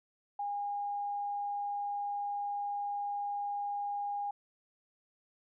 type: tone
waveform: sine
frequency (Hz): 814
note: G#5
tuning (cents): -35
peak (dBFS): -33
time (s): 0.39-4.31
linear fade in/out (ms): 5
effects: none